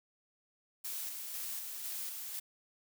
blue noise with tremolo, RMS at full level -40 dBFS, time 0.84-2.4 s, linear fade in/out 10 ms, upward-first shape square, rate 2 Hz, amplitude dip 30%, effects none

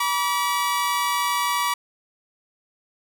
sawtooth tone pair together, 967 / 1150 Hz, B5 / D6, -37 / -37 cents, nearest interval minor third, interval 300 cents, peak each -20 dBFS, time 0-1.74 s, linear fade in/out 5 ms, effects none

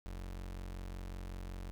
35% pulse tone, 45.37 Hz, F#1, 33 cents flat, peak -40 dBFS, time 0.06-1.71 s, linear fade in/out 0 ms, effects none

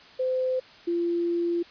sine tone pair in turn, 514 / 343.1 Hz, C5 / F4, -31 / -31 cents, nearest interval perfect fifth, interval 700 cents, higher first, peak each -23 dBFS, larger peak neither, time 0.19-0.6 / 0.87-1.63 s, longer second, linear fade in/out 10 ms, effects white hiss -50 dBFS RMS until 1.7 s + resampled to 11025 Hz

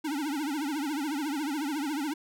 square tone with vibrato, 293 Hz, D4, 4 cents flat, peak -30 dBFS, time 0.04-2.14 s, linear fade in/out 10 ms, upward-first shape triangle, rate 14 Hz, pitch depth 180 cents each way, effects none

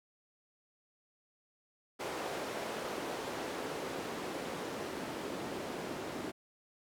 white noise with band-pass filter sweep, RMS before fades -40 dBFS, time 1.99-6.32 s, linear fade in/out 20 ms, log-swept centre 480 to 300 Hz, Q 1, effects none

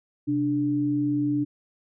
sine tone pair together, 130.72 / 293.7 Hz, C3 / D4, -1 / 0 cents, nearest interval octave + major second, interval 1401 cents, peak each -30 / -22 dBFS, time 0.27-1.45 s, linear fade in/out 20 ms, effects none

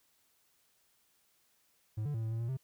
triangle tone with pitch steps, 108 / 146.7 / 112.4 / 111.5 / 113.7 / 116.7 / 131.7 Hz, A2 / D3 / A2 / A2 / A#2 / A#2 / C3, -32 / -2 / +37 / +23 / -43 / +2 / +12 cents, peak -31 dBFS, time 1.97-2.572 s, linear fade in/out 10 ms, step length 86 ms, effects white hiss -72 dBFS RMS until 2.63 s

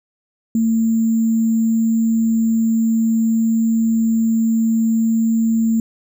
sine tone with sample-and-hold, 225.3 Hz, A3, 41 cents sharp, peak -13 dBFS, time 0.55-5.8 s, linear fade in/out 2 ms, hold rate 7350 Hz, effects none

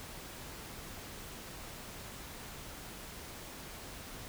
silence, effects pink hiss -47 dBFS RMS until 4.28 s

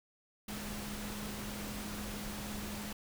sine tone in noise, 207.7 Hz, G#3, in tune, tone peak -43 dBFS, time 0.48-2.93 s, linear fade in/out 5 ms, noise pink, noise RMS -43 dBFS, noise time 0.48-2.93 s, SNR -3 dB, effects none

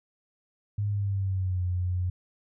sine tone with pitch glide, 102.9 to 90.1 Hz, G#2 to F#2, -16 to -45 cents, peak -25 dBFS, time 0.78-2.1 s, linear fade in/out 5 ms, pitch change -229 cents, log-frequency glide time 0.89-1.63 s, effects none

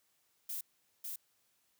violet noise with echo, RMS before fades -40 dBFS, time 0.49-0.61 s, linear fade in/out 5 ms, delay 550 ms, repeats 1, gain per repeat -2 dB, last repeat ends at 1.16 s, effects white hiss -75 dBFS RMS until 1.79 s + high-pass 60 Hz 12 dB/octave

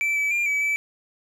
triangle tone with pitch steps, 2326 / 2299 / 2394 / 2288 / 2309 Hz, D7 / D7 / D7 / D7 / D7, -17 / -37 / +33 / -46 / -30 cents, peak -19 dBFS, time 0.01-0.76 s, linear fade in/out 0 ms, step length 150 ms, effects none

